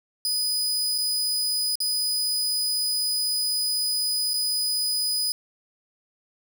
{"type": "tone with dropouts", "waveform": "sawtooth", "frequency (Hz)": 4978, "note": "D#8", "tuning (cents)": 0, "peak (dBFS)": -20, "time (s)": [0.25, 5.32], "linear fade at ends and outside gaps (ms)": 1, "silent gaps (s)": [[0.98, 0.984], [1.755, 1.803], [4.335, 4.34]], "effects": []}